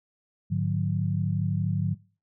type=tone cluster; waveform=sine; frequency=104.1 / 148.7 / 181.1 Hz; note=G#2 / D3 / F#3; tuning=+5 / +22 / -37 cents; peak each=-28 dBFS; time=0.5-1.95 s; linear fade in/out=20 ms; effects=noise-tail reverb RT60 0.4 s tail -22 dB re dry